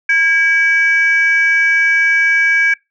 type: tone pair together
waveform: sine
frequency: 1632 / 2292 Hz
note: G#6 / D7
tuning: -31 / -43 cents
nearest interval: tritone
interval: 588 cents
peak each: -11 dBFS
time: 0.09-2.74 s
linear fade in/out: 5 ms
effects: noise-tail reverb RT60 0.2 s tail -24 dB re dry + tanh soft clip ceiling -4 dBFS